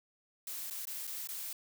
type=noise with dropouts; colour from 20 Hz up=blue; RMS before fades=-41 dBFS; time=0.47-1.53 s; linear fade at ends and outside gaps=2 ms; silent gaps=0.7-0.708 / 0.854-0.871 / 1.07-1.074 / 1.273-1.288 s; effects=none